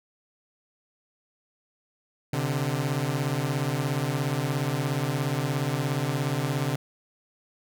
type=beating tone pair; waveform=sawtooth; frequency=130.3 / 147.3 Hz; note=C3 / D3; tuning=-7 / +6 cents; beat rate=17 Hz; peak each=-24 dBFS; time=2.33-6.76 s; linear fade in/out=5 ms; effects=none